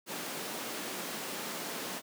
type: high-pass noise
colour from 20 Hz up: pink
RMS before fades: -39 dBFS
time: 0.06-2.02 s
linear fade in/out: 50 ms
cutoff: 200 Hz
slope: 24 dB/octave
effects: none